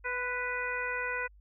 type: harmonic tone with a mistuned harmonic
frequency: 493.9 Hz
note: B4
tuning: in tune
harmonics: 1 / 2 / 3 / 4 / 5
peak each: -39 / -39 / -35 / -37 / -39 dBFS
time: 0.04-1.28 s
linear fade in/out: 20 ms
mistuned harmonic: 2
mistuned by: +23 cents
effects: added 50 Hz sine -54 dBFS peak until 1.4 s